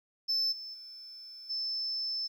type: tone with level steps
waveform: sine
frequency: 5274 Hz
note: E8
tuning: in tune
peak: -25 / -40 / -45 / -31 dBFS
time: 0.28-2.28 s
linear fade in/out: 20 ms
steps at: 0.51 / 0.73 / 1.49 s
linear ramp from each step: 20 ms
effects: tanh soft clip ceiling -25 dBFS + 11-bit